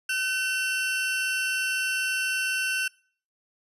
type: tone pair together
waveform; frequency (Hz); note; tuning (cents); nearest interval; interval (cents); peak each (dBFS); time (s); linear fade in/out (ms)
40% pulse; 1522.1 / 2712; F#6 / E7; +49 / +49; minor seventh; 1000; -27; 0.09-2.88; 5
effects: noise-tail reverb RT60 0.5 s tail -24 dB re dry + resampled to 32000 Hz